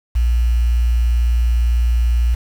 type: tone with quantisation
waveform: sine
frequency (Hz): 59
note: A#1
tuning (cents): +22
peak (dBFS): -12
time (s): 0.15-2.35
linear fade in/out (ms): 10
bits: 6
effects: none